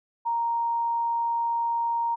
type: tone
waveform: sine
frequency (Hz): 932.3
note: A#5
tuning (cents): 0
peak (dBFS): -23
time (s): 0.25-2.16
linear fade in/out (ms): 20
effects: none